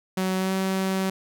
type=tone with pitch glide; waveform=sawtooth; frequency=187.4 to 190.46 Hz; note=F#3 to G3; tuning=+22 to -50 cents; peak=-19 dBFS; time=0.17-1.1 s; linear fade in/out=5 ms; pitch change=+28 cents; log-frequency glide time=0.37-0.53 s; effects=none